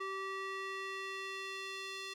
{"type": "tone with band-pass filter sweep", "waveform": "square", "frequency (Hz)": 386.4, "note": "G4", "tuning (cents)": -25, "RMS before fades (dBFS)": -42, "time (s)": [0, 2.14], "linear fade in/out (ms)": 10, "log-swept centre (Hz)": [1400, 3600], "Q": 1.2, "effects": []}